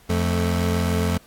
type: tone pair together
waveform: 25% pulse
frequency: 87.31 / 220 Hz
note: F2 / A3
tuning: 0 / 0 cents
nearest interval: octave + major third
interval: 1600 cents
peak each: -17 / -21 dBFS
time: 0.09-1.18 s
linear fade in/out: 10 ms
effects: pink hiss -53 dBFS RMS until 1.26 s + AAC 64 kbps